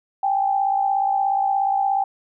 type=tone pair together; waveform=sine; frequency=787 / 843.9 Hz; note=G5 / G#5; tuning=+7 / +27 cents; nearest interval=minor second; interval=120 cents; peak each=-18 / -25 dBFS; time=0.23-2.04 s; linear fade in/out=5 ms; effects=none